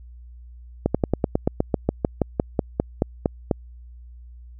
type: slowing click train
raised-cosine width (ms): 2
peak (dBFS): -5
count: 18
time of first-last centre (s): 0.86-3.512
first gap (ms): 86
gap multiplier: 1.07
effects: added 60 Hz sine -40 dBFS peak until 4.59 s